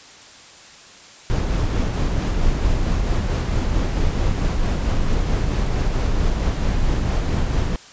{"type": "noise with tremolo", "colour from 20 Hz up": "brown", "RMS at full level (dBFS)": -18, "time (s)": [1.3, 7.76], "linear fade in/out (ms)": 0, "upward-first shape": "sine", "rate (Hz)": 4.5, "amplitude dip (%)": 30, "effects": ["white hiss -43 dBFS RMS until 7.92 s", "resampled to 16000 Hz"]}